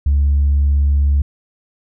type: tone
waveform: sine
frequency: 71 Hz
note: C#2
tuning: 42 cents sharp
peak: -9 dBFS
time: 0.06-1.22 s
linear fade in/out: 5 ms
effects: tanh soft clip ceiling -8 dBFS